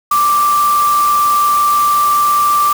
sine tone in noise, 1174.7 Hz, D6, in tune, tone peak -9 dBFS, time 0.11-2.73 s, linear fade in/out 5 ms, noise white, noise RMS -24 dBFS, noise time 0.11-2.73 s, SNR +12 dB, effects none

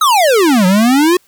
square exponential two-way sweep, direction down then up, 1318.5 to 178.6 to 370.9 Hz, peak -8 dBFS, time 0.01-1.17 s, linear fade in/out 5 ms, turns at 0.66 s, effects white hiss -53 dBFS RMS until 1.27 s

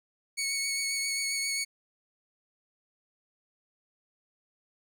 15% pulse tone with vibrato, 2217 Hz, C#7, in tune, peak -22 dBFS, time 0.37-1.65 s, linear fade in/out 20 ms, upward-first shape triangle, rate 7.5 Hz, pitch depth 22 cents each way, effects none

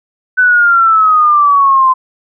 sine exponential sweep, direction down, 1512 to 1029 Hz, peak -5 dBFS, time 0.37-1.94 s, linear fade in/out 20 ms, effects none

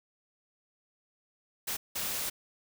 white noise bursts at uneven times, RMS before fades -34 dBFS, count 2, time 1.67-1.77 / 1.95-2.3 s, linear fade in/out 10 ms, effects none

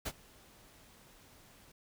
pink noise with ADSR envelope, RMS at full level -36 dBFS, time 0.05-1.72 s, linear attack 14 ms, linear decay 54 ms, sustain -24 dB, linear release 6 ms, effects none

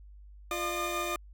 25% pulse tone cluster, 348.1 / 604 / 1214 Hz, F4 / D5 / D#6, -6 / +48 / -43 cents, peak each -32 / -33 / -30 dBFS, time 0.51-1.16 s, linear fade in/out 2 ms, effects added 50 Hz sine -48 dBFS peak until 1.33 s

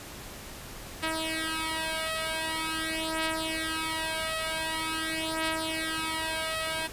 5% pulse beating tone pair, 319.7 / 320.15 Hz, D#4 / D#4, +47 / +49 cents, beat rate 0.45 Hz, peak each -21 dBFS, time 1.02-6.88 s, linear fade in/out 20 ms, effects pink hiss -43 dBFS RMS until 6.92 s + resampled to 32000 Hz

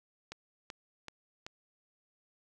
click train, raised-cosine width 0.2 ms, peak -25 dBFS, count 4, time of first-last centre 0.32-1.465 s, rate 2.62 Hz, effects none

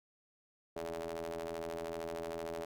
sawtooth ring-modulated tone, 82.41 Hz, E2, in tune, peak -32 dBFS, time 0.76-2.65 s, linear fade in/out 5 ms, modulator 501 Hz, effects none

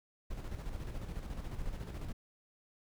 brown noise with tremolo, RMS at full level -39 dBFS, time 0.3-2.13 s, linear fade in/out 10 ms, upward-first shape square, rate 14 Hz, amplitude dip 45%, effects none

